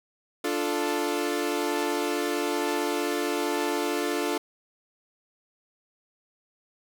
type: chord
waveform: sawtooth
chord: D minor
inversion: none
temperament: equal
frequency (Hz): 293.7 / 349.2 / 440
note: D4 / F4 / A4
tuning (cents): 0 / 0 / 0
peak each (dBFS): -26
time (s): 0.44-4.38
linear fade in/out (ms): 5
effects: none